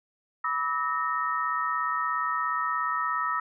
sine tone cluster, 983 / 1153 / 1290 / 1848 Hz, B5 / D6 / E6 / A#6, -8 / -32 / -38 / -16 cents, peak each -34 / -35 / -27 / -33 dBFS, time 0.44-3.4 s, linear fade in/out 5 ms, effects none

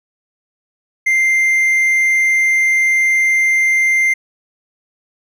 triangle tone, 2093 Hz, C7, in tune, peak -9 dBFS, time 1.06-4.14 s, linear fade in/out 10 ms, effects none

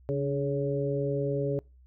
harmonic tone with a mistuned harmonic, 140 Hz, C#3, 18 cents sharp, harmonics 1 / 2 / 3 / 4, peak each -30 / -35 / -30 / -33 dBFS, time 0.09-1.59 s, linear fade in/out 0 ms, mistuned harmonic 2, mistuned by +59 cents, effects noise-tail reverb RT60 0.3 s tail -26 dB re dry + added 63 Hz sine -53 dBFS peak until 1.86 s

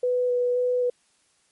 sine tone with vibrato, 493.9 Hz, B4, in tune, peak -20 dBFS, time 0.03-0.9 s, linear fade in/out 5 ms, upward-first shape square, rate 1.9 Hz, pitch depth 9 cents each way, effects white hiss -65 dBFS RMS until 1.51 s + MP3 48 kbps

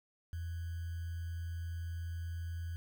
sine tone with sample-and-hold, 84.2 Hz, E2, 37 cents sharp, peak -37 dBFS, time 0.33-2.76 s, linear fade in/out 0 ms, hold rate 1575 Hz, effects none

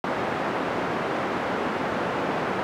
pink band-pass noise, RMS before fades -27 dBFS, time 0.04-2.63 s, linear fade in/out 0 ms, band 260 to 1500 Hz, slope 12 dB/octave, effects none

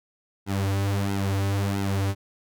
sawtooth tone with flanger, 98.7 Hz, G2, 12 cents sharp, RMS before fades -25 dBFS, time 0.46-2.15 s, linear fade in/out 50 ms, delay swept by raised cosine 1.7 to 5.9 ms, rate 1.5 Hz, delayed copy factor -1, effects none

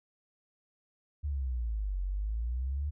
sine exponential two-way sweep, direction down then up, 75.1 to 45.35 to 75.1 Hz, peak -30 dBFS, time 1.23-2.91 s, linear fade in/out 20 ms, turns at 2.01 s, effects none

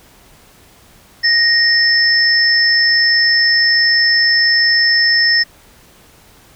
sine tone pair together, 1864.7 / 5274 Hz, A#6 / E8, 0 / 0 cents, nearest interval octave + tritone, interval 1800 cents, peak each -12 dBFS, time 1.23-5.44 s, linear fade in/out 20 ms, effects pink hiss -46 dBFS RMS until 6.55 s

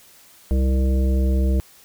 harmonic tone with a mistuned harmonic, 65.41 Hz, C2, in tune, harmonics 1 / 3 / 5 / 7 / 9, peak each -16 / -26 / -30 / -33 / -35 dBFS, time 0.51-1.6 s, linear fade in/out 0 ms, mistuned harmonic 9, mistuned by +17 cents, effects white hiss -50 dBFS RMS until 1.84 s

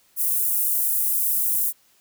pink high-pass noise, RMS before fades -22 dBFS, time 0.16-1.73 s, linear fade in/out 50 ms, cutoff 11000 Hz, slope 24 dB/octave, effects white hiss -60 dBFS RMS until 2 s

